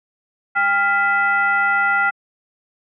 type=tone with frequency modulation; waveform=sine; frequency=1396.9 Hz; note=F6; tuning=in tune; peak=-14 dBFS; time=0.55-2.11 s; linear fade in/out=20 ms; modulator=598 Hz; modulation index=0.97; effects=high-pass 400 Hz 12 dB/octave